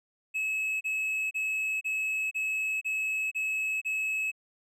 triangle tone bursts, 2581 Hz, E7, 37 cents flat, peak -26 dBFS, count 8, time 0.34-4.317 s, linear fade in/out 20 ms, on 470 ms, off 31 ms, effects none

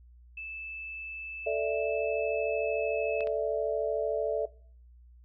sine tone with pitch glide, 2629 to 2597 Hz, E7 to E7, -5 to -26 cents, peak -37 dBFS, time 0.37-3.24 s, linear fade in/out 5 ms, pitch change -21 cents, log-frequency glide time 1.81-3.05 s
sine chord, A suspended fourth, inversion none, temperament just, 440 / 586.7 / 660 Hz, A4 / D5 / E5, 0 / -2 / +2 cents, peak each -31 dBFS, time 1.46-4.46 s, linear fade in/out 10 ms
clicks, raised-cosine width 0.3 ms, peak -28 dBFS, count 2, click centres 3.207 / 3.272 s
effects noise-tail reverb RT60 0.5 s tail -21 dB re dry + added 60 Hz sine -52 dBFS peak until 5.24 s

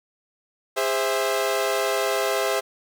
sawtooth chord, Ab augmented, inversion none, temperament equal with one note detuned, 407.9 / 523.3 / 659.3 Hz, Ab4 / C5 / E5, -31 / 0 / 0 cents, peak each -22 dBFS, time 0.76-2.61 s, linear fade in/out 20 ms, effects none

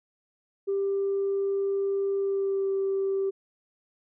sine tone with pitch glide, 394.5 to 389.3 Hz, G4 to G4, +11 to -12 cents, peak -23 dBFS, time 0.67-3.31 s, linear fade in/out 20 ms, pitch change -23 cents, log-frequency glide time 2.18-2.71 s, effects tanh soft clip ceiling -20 dBFS

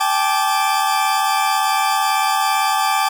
40% pulse chord, G suspended second, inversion none, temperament equal with one note detuned, 784 / 861.9 / 1174.7 Hz, G5 / A5 / D6, 0 / -36 / 0 cents, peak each -19 dBFS, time 0-3.09 s, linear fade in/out 10 ms, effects none

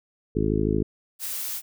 harmonic tone, 53 Hz, G#1, 36 cents sharp, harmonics 1 / 2 / 3 / 4 / 5 / 6 / 7 / 8, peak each -29 / -29 / -29 / -29 / -29 / -29 / -29 / -29 dBFS, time 0.35-0.83 s, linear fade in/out 10 ms
blue noise, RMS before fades -31 dBFS, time 1.19-1.62 s, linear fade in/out 50 ms
effects none

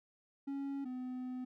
triangle tone pair in turn, 277.2 / 253.2 Hz, C#4 / B3, 0 / +43 cents, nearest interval major second, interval 157 cents, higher first, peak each -35 / -37 dBFS, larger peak first, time 0.47-0.85 / 0.85-1.45 s, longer second, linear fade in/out 10 ms, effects none

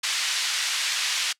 white band-pass noise, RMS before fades -26 dBFS, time 0.03-1.33 s, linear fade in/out 10 ms, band 1800 to 5100 Hz, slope 12 dB/octave, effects noise-tail reverb RT60 0.1 s tail -23 dB re dry + low-pass 11000 Hz 12 dB/octave

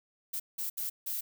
violet noise bursts at uneven times, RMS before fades -35 dBFS, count 4, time 0.33-0.4 / 0.58-0.7 / 0.77-0.9 / 1.06-1.21 s, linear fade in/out 10 ms, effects none

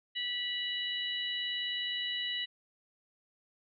harmonic tone, 979 Hz, B5, 15 cents flat, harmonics 2 / 3 / 4, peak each -39 / -35 / -38 dBFS, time 0.15-2.46 s, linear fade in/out 20 ms, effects none

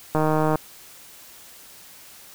click train, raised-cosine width 1 ms, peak -8 dBFS, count 64, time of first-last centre 0.15-0.556 s, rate 155 Hz, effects white hiss -46 dBFS RMS until 2.34 s

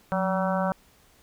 harmonic tone with a mistuned harmonic, 190.3 Hz, F#3, 49 cents sharp, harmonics 1 / 3 / 4 / 5 / 6 / 7 / 8, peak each -27 / -28 / -31 / -32 / -36 / -34 / -37 dBFS, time 0.12-0.72 s, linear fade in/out 0 ms, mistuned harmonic 1, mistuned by -79 cents, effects pink hiss -59 dBFS RMS until 1.22 s

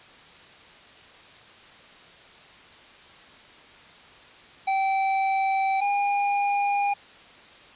square tone pair in turn, 774 / 809.1 Hz, G5 / G#5, -22 / -45 cents, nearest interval minor second, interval 77 cents, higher second, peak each -22 dBFS, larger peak neither, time 4.67-5.81 / 5.81-6.94 s, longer first, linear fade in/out 10 ms, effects white hiss -49 dBFS RMS until 7.75 s + resampled to 8000 Hz

